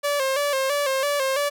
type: tone with vibrato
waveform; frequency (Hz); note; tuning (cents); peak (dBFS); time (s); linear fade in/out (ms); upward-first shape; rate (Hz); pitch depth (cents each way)
sawtooth; 554.4; C#5; 0; -17; 0.03-1.5; 20; square; 3; 69
effects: none